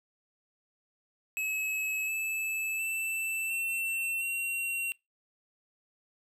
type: tone with pitch steps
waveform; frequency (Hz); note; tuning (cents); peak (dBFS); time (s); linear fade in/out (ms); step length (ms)
square; 2576 / 2616 / 2658 / 2699 / 2742; E7 / E7 / E7 / E7 / F7; -41 / -14 / +14 / +40 / -32; -31; 1.37-4.92; 0; 710
effects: noise-tail reverb RT60 0.2 s tail -23 dB re dry